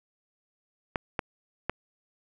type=clicks; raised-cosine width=0.5 ms; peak=-12 dBFS; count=3; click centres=0.958 / 1.192 / 1.696 s; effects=none